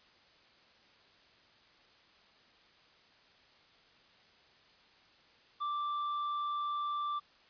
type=tone with tanh clipping; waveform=sine; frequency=1174.7 Hz; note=D6; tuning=in tune; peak=-34 dBFS; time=5.6-7.2 s; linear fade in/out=20 ms; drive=6 dB; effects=white hiss -63 dBFS RMS until 7.49 s + resampled to 11025 Hz